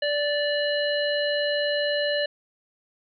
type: harmonic tone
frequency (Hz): 584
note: D5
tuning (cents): -10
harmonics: 1 / 3 / 5 / 7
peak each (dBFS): -24 / -29 / -31 / -32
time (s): 0.02-2.26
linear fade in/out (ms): 5
effects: none